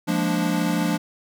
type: chord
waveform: square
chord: Bb dominant seventh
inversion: second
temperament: equal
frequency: 174.61 / 207.7 / 233.1 / 293.7 Hz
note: F3 / Ab3 / Bb3 / D4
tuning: 0 / 0 / 0 / 0 cents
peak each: -25 / -28 / -29 / -26 dBFS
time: 0.07-0.98 s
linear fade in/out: 20 ms
effects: none